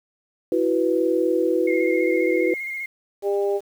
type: chord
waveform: sine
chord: E suspended second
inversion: none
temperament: equal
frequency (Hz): 329.6 / 370 / 493.9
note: E4 / F#4 / B4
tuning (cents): 0 / 0 / 0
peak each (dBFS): -22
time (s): 0.52-2.54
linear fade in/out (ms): 2
type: tone with vibrato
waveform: sine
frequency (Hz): 2134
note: C7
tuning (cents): +34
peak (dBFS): -27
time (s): 1.67-2.86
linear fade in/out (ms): 5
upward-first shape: square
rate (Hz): 15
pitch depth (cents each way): 23
type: harmonic tone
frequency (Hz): 200.4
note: G3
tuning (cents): +38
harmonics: 2 / 3 / 4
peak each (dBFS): -20 / -27 / -32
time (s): 3.22-3.61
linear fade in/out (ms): 50
effects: 8-bit

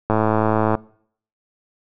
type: click train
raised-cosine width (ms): 1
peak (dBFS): -4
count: 72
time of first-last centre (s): 0.1-0.751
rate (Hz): 109
effects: noise-tail reverb RT60 0.6 s tail -23 dB re dry

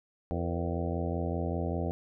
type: harmonic tone with a mistuned harmonic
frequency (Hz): 85.1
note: F2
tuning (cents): -44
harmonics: 1 / 2 / 3 / 4 / 5 / 6 / 7 / 8 / 9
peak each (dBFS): -33 / -36 / -38 / -39 / -40 / -41 / -41 / -42 / -43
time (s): 0.31-1.91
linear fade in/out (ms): 0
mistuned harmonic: 5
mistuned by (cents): +100
effects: none

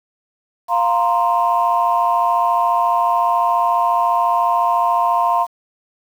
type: chord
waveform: sine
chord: F suspended fourth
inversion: none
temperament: equal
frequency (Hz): 698.5 / 932.3 / 1046.5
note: F5 / Bb5 / C6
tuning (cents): 0 / 0 / 0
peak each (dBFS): -17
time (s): 0.68-5.47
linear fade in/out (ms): 50
effects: tanh soft clip ceiling -5 dBFS + 7-bit

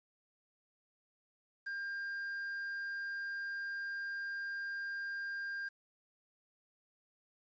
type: tone with quantisation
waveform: triangle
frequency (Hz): 1600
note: G6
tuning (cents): +35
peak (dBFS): -36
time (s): 1.66-5.69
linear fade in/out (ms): 10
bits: 10
effects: resampled to 16000 Hz

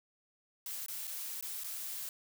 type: noise with dropouts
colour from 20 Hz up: blue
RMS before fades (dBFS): -41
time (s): 0.66-2.09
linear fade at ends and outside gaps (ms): 1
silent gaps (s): 0.862-0.883 / 1.071-1.076 / 1.41-1.425 / 1.637-1.643
effects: none

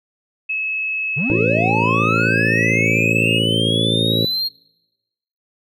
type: tone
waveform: sine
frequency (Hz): 2584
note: E7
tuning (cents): -35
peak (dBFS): -19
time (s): 0.49-3.39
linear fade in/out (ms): 10
type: linear sweep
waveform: triangle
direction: up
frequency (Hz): 116.3 to 4268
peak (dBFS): -17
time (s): 1.16-4.49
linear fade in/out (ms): 20
type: harmonic tone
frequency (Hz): 55.7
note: A1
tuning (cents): +22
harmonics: 2 / 3 / 4 / 5 / 6 / 7 / 8 / 9 / 10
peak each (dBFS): -22 / -24 / -25 / -26 / -27 / -27 / -28 / -29 / -29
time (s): 1.3-4.25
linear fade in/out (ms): 0
effects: noise-tail reverb RT60 1.0 s tail -26 dB re dry

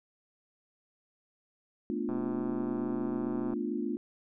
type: chord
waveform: sine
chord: B half-diminished seventh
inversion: third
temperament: equal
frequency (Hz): 220 / 246.9 / 293.7 / 349.2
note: A3 / B3 / D4 / F4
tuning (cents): 0 / 0 / 0 / 0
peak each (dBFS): -36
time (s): 1.9-3.97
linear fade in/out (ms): 0
type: click train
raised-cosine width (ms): 1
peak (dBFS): -29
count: 186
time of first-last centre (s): 2.09-3.535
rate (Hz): 128
effects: none

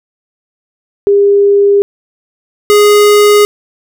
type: tone pair in turn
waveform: sine / square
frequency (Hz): 402.9 / 414.7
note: G4 / G#4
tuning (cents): +48 / -3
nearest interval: unison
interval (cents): 49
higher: second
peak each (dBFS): -4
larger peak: neither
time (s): 1.07-1.82 / 2.7-3.45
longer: neither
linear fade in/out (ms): 0
effects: none

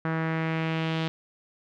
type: tone with low-pass filter sweep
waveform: sawtooth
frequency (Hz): 161.4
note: E3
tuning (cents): -36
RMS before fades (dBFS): -28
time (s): 0.05-1.08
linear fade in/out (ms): 0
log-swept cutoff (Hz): 1600 to 3500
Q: 2.3
effects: none

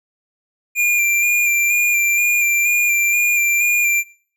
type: tone with vibrato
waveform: square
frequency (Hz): 2394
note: D7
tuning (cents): +33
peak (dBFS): -14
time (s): 0.75-4.04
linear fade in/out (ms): 50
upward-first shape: square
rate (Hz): 2.1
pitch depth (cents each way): 20
effects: noise-tail reverb RT60 0.5 s tail -21 dB re dry

